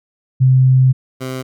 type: tone pair in turn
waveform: sine / 15% pulse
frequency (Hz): 130 / 130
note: C3 / C3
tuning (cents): -11 / -11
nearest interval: unison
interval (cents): 0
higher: neither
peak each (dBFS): -7 / -16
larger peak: first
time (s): 0.4-0.93 / 1.2-1.43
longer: first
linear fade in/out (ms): 20
effects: none